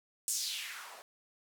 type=noise with band-pass filter sweep; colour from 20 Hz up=blue; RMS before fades=-39 dBFS; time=0.28-1.02 s; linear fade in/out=0 ms; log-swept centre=8200 to 600 Hz; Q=2.7; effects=none